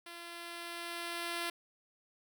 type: tone with level ramp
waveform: 5% pulse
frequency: 342.2 Hz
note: F4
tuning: 35 cents flat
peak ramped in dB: -35 to -23 dBFS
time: 0.06-1.5 s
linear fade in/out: 5 ms
effects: none